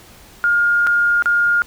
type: tone with dropouts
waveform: sine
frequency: 1417 Hz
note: F6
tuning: 25 cents sharp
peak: -12 dBFS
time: 0.44-1.62 s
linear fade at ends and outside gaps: 0 ms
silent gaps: 0.867-0.871 / 1.223-1.258 s
effects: pink hiss -44 dBFS RMS until 1.66 s